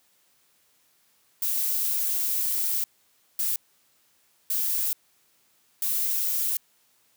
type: noise bursts at uneven times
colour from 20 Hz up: violet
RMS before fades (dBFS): -26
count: 4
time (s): 1.42-2.84 / 3.39-3.56 / 4.5-4.93 / 5.82-6.57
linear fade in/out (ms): 2
effects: white hiss -65 dBFS RMS until 7.16 s + high-pass 80 Hz 12 dB/octave